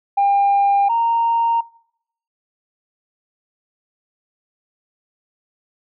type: tone pair in turn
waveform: sine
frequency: 800 / 926.2 Hz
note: G5 / A#5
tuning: +35 / -11 cents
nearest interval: minor third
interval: 254 cents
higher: second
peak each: -11 / -14 dBFS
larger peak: first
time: 0.17-0.89 / 0.89-1.61 s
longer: neither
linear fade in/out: 10 ms
effects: noise-tail reverb RT60 0.7 s tail -22 dB re dry + tanh soft clip ceiling -10 dBFS

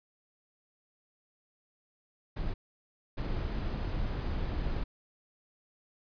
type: noise bursts at uneven times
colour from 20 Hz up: brown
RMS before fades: -33 dBFS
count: 2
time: 2.36-2.54 / 3.17-4.84 s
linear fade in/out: 10 ms
effects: resampled to 11025 Hz

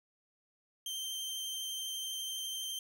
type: tone with vibrato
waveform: sawtooth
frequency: 3136 Hz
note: G7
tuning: in tune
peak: -34 dBFS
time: 0.86-2.79 s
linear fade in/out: 2 ms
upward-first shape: triangle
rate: 12 Hz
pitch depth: 16 cents each way
effects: none

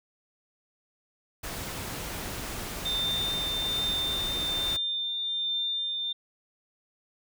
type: noise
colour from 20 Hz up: pink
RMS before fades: -36 dBFS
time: 1.43-4.77 s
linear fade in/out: 10 ms
type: tone with tremolo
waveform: sine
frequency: 3599 Hz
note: A7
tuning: 38 cents sharp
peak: -26 dBFS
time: 2.85-6.13 s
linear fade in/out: 10 ms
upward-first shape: triangle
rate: 1.2 Hz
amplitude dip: 30%
effects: none

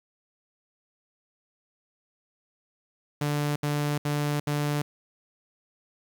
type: tone bursts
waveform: sawtooth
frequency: 146.83 Hz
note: D3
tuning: in tune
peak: -21 dBFS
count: 4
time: 3.21-4.82 s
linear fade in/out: 5 ms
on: 350 ms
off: 70 ms
effects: 9-bit

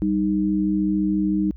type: tone pair together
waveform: sine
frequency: 195.4 / 309.2 Hz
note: G3 / D#4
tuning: -5 / -11 cents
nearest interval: minor sixth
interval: 794 cents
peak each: -21 dBFS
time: 0.02-1.51 s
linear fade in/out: 0 ms
effects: added 60 Hz sine -36 dBFS peak until 1.56 s

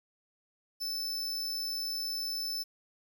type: tone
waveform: 45% pulse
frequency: 5274 Hz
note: E8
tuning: in tune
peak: -33 dBFS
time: 0.8-2.64 s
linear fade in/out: 20 ms
effects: 10-bit

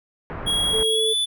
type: low-pass noise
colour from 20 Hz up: pink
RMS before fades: -31 dBFS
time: 0.3-0.83 s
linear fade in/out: 0 ms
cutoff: 1800 Hz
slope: 24 dB/octave
type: tone with pitch glide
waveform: square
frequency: 3310 to 3479 Hz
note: G#7 to A7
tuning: -6 to -20 cents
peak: -20 dBFS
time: 0.46-1.26 s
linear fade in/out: 20 ms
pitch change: +86 cents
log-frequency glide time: 0.88-1.14 s
type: tone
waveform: sine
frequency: 440 Hz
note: A4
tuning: in tune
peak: -22 dBFS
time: 0.73-1.14 s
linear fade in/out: 20 ms
effects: none

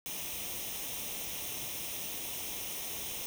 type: noise with comb filter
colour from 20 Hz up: white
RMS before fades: -39 dBFS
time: 0.06-3.26 s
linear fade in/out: 0 ms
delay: 0.33 ms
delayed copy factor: +0.65
effects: none

